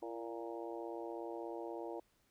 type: harmonic tone with a mistuned harmonic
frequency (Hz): 116.54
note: A#2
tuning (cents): 0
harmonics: 3 / 4 / 5 / 6 / 7 / 8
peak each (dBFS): -45 / -47 / -49 / -51 / -52 / -53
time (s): 0.02-2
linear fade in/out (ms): 5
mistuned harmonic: 3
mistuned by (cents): -42
effects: pink hiss -75 dBFS RMS until 2.3 s